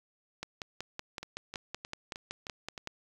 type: two click trains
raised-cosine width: 0.2 ms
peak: -20 / -24 dBFS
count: 14 / 6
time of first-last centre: 0.43-2.874 / 1.23-2.778 s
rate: 5.32 / 3.23 Hz
effects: 8-bit